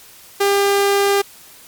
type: tone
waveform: sawtooth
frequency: 400 Hz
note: G4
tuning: 35 cents sharp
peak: -9 dBFS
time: 0.4-1.22 s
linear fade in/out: 10 ms
effects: white hiss -43 dBFS RMS until 1.67 s + MP3 96 kbps